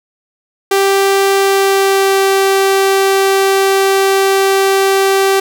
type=tone with pitch glide; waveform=sawtooth; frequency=392 to 388.8 Hz; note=G4 to G4; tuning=0 to -14 cents; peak=-5 dBFS; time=0.71-5.4 s; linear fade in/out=5 ms; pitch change=-14 cents; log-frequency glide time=1.37-2.21 s; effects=none